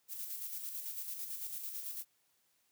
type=noise with tremolo; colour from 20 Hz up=violet; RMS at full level=-41 dBFS; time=0.08-2.05 s; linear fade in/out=50 ms; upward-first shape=square; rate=9 Hz; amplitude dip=40%; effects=white hiss -75 dBFS RMS until 2.71 s + high-pass 80 Hz 12 dB/octave